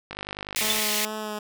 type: click train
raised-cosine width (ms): 0.3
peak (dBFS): -17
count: 35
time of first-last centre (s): 0.11-0.787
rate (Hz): 50.2
type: high-pass noise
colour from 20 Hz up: pink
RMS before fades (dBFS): -26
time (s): 0.56-1.05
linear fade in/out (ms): 0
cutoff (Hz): 1800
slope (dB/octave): 96
type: tone with vibrato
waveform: 10% pulse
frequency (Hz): 213.2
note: G#3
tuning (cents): +46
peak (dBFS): -22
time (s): 0.61-1.39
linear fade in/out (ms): 5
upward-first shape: sine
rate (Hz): 2.3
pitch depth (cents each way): 21
type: tone with exponential decay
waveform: sine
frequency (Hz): 3520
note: A7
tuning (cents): 0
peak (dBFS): -18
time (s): 0.7-0.79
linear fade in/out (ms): 1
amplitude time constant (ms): 19
effects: none